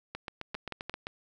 two click trains, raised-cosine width 0.3 ms, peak -20 / -21 dBFS, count 4 / 7, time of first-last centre 0.55-1.069 / 0.15-0.941 s, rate 5.78 / 7.59 Hz, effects none

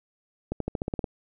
accelerating click train, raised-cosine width 2 ms, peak -15 dBFS, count 9, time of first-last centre 0.52-1.042 s, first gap 83 ms, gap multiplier 0.93, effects none

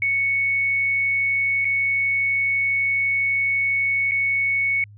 sine tone with dropouts, 2217 Hz, C#7, in tune, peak -18 dBFS, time 0.02-4.84 s, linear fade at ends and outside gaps 2 ms, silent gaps 1.647-1.652 / 4.112-4.118 s, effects added 103 Hz sine -42 dBFS peak until 4.97 s

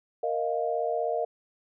sine chord, Bb suspended fourth, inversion none, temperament equal, 466.2 / 622.3 / 698.5 Hz, Bb4 / Eb5 / F5, 0 / 0 / 0 cents, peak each -30 dBFS, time 0.23-1.25 s, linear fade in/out 5 ms, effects none

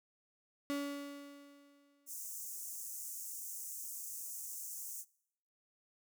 35% pulse tone with exponential decay, 284 Hz, C#4, 42 cents sharp, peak -32 dBFS, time 0.7-2.13 s, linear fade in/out 0 ms, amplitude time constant 310 ms
pink high-pass noise, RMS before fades -45 dBFS, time 2.06-5.05 s, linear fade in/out 50 ms, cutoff 6300 Hz, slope 48 dB/octave
effects noise-tail reverb RT60 0.7 s tail -23 dB re dry

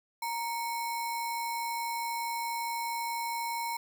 sine tone with sample-and-hold, 932.3 Hz, A#5, in tune, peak -31 dBFS, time 0.22-3.77 s, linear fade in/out 5 ms, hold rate 3150 Hz, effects none

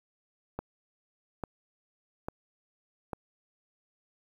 click train, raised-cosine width 1 ms, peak -20 dBFS, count 4, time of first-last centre 0.59-3.132 s, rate 1.18 Hz, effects 9-bit

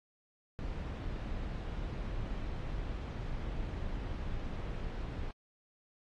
brown noise, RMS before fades -38 dBFS, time 0.59-5.31 s, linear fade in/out 0 ms, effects low-pass 4000 Hz 12 dB/octave + AAC 48 kbps

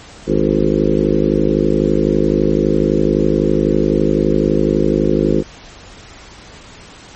harmonic tone with a mistuned harmonic, 51.91 Hz, G#1, in tune, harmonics 1 / 3 / 4 / 5 / 6 / 7 / 8 / 9 / 10, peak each -23 / -20 / -19 / -21 / -18 / -17 / -22 / -22 / -23 dBFS, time 0.26-5.44 s, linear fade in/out 50 ms, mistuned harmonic 9, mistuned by -31 cents, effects pink hiss -38 dBFS RMS until 7.15 s + MP3 32 kbps

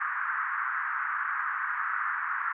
white band-pass noise, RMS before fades -31 dBFS, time 0-2.53 s, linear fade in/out 10 ms, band 1100 to 1700 Hz, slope 48 dB/octave, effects none

